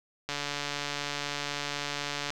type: click train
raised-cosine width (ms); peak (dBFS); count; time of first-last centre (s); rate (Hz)
0.2; -15; 291; 0.29-2.304; 144
effects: none